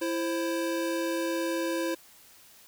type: tone pair together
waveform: square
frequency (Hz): 333.2 / 529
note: E4 / C5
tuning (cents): +19 / +19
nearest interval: minor sixth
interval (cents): 800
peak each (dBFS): -30 / -33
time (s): 0.01-1.95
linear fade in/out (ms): 10
effects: white hiss -55 dBFS RMS until 2.67 s